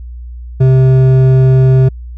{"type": "tone with hard clipping", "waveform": "sine", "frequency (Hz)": 130.81, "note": "C3", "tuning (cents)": 0, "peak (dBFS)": -6, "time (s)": [0.6, 1.89], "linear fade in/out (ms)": 10, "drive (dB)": 8, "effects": ["added 60 Hz sine -24 dBFS peak until 2.17 s"]}